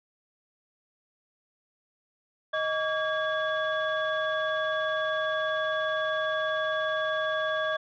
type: tone cluster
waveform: sine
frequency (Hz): 627 / 1142 / 1632 / 3413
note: D#5 / D6 / G#6 / G#7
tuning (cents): +13 / -49 / -31 / +47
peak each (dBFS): -28 / -32 / -30 / -37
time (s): 2.53-7.77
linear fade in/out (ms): 10
effects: tanh soft clip ceiling -18 dBFS